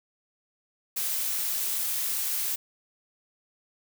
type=noise; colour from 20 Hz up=blue; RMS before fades=-29 dBFS; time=0.96-2.56 s; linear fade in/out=10 ms; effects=none